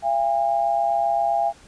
sine tone pair together, 681.3 / 809 Hz, F5 / G#5, -43 / -46 cents, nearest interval minor third, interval 297 cents, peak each -21 dBFS, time 0.02-1.53 s, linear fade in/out 50 ms, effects pink hiss -50 dBFS RMS until 1.67 s + resampled to 22050 Hz

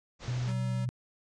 pink low-pass noise, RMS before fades -44 dBFS, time 0.19-0.54 s, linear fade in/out 50 ms, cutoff 6900 Hz, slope 48 dB/octave
sine tone with vibrato, 123.47 Hz, B2, in tune, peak -29 dBFS, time 0.28-0.89 s, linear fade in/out 0 ms, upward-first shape sine, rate 3.7 Hz, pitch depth 8 cents each way
square tone, 189.6 Hz, F#3, 43 cents sharp, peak -37 dBFS, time 0.47-0.86 s, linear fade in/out 20 ms
effects resampled to 22050 Hz

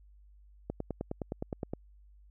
click train, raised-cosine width 2 ms, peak -21 dBFS, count 11, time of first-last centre 0.7-1.735 s, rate 9.66 Hz, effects added 50 Hz sine -55 dBFS peak until 2.3 s

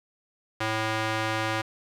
square tone with band-pass filter, 110 Hz, A2, in tune, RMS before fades -28 dBFS, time 0.6-1.62 s, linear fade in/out 10 ms, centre 1700 Hz, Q 0.64, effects 9-bit

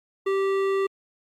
sine tone with hard clipping, 389.7 Hz, G4, 10 cents flat, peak -23 dBFS, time 0.26-0.87 s, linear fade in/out 10 ms, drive 13 dB, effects Opus 48 kbps

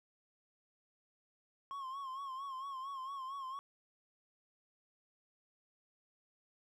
triangle tone with vibrato, 1077 Hz, C6, 50 cents sharp, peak -39 dBFS, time 1.71-3.59 s, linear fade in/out 0 ms, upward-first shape sine, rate 4.4 Hz, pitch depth 72 cents each way, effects none

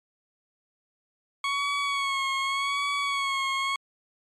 20% pulse tone with vibrato, 1108.7 Hz, C#6, in tune, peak -20 dBFS, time 1.44-3.76 s, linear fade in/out 2 ms, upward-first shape sine, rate 0.85 Hz, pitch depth 41 cents each way, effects low-pass 6000 Hz 12 dB/octave + MP3 96 kbps

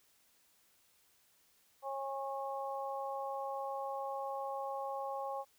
harmonic tone, 272.9 Hz, C#4, 27 cents flat, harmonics 2 / 3 / 4, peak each -41 / -40 / -44 dBFS, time 1.82-5.45 s, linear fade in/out 50 ms, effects white hiss -70 dBFS RMS until 5.58 s

